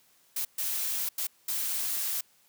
blue noise bursts at uneven times, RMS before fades -31 dBFS, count 4, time 0.36-0.45 / 0.58-1.09 / 1.18-1.27 / 1.48-2.21 s, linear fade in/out 5 ms, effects white hiss -64 dBFS RMS until 2.48 s + high-pass 80 Hz 12 dB/octave

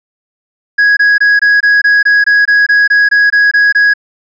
triangle tone bursts, 1661.2 Hz, G#6, in tune, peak -3 dBFS, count 15, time 0.78-3.938 s, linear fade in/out 10 ms, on 190 ms, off 22 ms, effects resampled to 16000 Hz

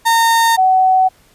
35% pulse / sine tone pair in turn, 916 / 751.2 Hz, A#5 / F#5, -31 / +26 cents, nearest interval minor third, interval 343 cents, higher first, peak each -8 dBFS, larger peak neither, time 0.05-0.57 / 0.57-1.09 s, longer neither, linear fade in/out 20 ms, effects pink hiss -51 dBFS RMS until 1.34 s + resampled to 32000 Hz

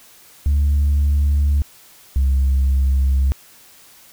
sine tone pair in turn, 72 / 67.13 Hz, D2 / C2, -34 / +45 cents, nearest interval minor second, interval 121 cents, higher first, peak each -11 dBFS, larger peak neither, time 0.46-1.62 / 2.16-3.32 s, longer neither, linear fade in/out 0 ms, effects tanh soft clip ceiling -11 dBFS + white hiss -47 dBFS RMS until 4.12 s

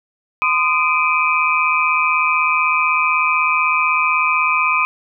sine tone cluster, 1026 / 1234 / 2353 / 2509 Hz, C6 / D#6 / D7 / D#7, -34 / -15 / +3 / +14 cents, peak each -19 dBFS, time 0.42-4.85 s, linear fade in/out 0 ms, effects none

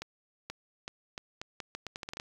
accelerating click train, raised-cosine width 0.2 ms, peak -21 dBFS, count 14, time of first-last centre 0.02-2.199 s, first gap 480 ms, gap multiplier 0.79, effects 8-bit

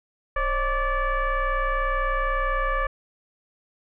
sine tone with frequency modulation, 600 Hz, D5, 37 cents sharp, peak -21 dBFS, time 0.36-2.87 s, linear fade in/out 5 ms, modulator 569 Hz, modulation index 2.1, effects none

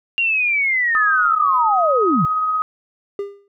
sine linear sweep, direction down, 2794 to 132.5 Hz, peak -15 dBFS, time 0.18-2.25 s, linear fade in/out 0 ms
sine tone with tremolo, 1259 Hz, D#6, 20 cents sharp, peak -15 dBFS, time 0.95-2.62 s, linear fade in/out 0 ms, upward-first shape triangle, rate 17 Hz, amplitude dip 30%
triangle tone with exponential decay, 401.8 Hz, G4, 43 cents sharp, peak -17 dBFS, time 3.19-3.48 s, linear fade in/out 2 ms, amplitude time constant 62 ms
effects none

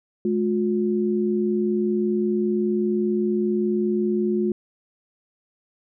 sine tone pair together, 212.8 / 357.9 Hz, G#3 / F4, +42 / +42 cents, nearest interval major sixth, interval 900 cents, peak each -22 dBFS, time 0.25-4.52 s, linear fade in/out 2 ms, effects none

